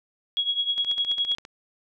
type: tone with tremolo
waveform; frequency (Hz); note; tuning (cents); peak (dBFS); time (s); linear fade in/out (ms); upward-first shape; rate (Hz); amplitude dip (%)
sine; 3322; G#7; 0; -19; 0.37-1.35; 0; triangle; 9.8; 85
type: click train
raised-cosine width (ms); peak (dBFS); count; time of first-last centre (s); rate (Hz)
0.2; -23; 11; 0.78-1.451; 14.9
effects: none